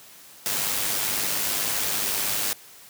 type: noise with amplitude modulation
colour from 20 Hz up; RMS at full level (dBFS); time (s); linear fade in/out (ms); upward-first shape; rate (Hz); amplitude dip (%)
white; -24; 0.46-2.53; 0; sine; 102; 40
effects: white hiss -48 dBFS RMS until 2.89 s + high-pass 80 Hz 12 dB/octave